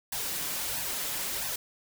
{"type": "noise with flanger", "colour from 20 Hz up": "white", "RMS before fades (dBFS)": -33, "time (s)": [0.12, 1.56], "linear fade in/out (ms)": 5, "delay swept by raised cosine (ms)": [1.1, 7], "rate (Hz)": 1.5, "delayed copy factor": 0.7, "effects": []}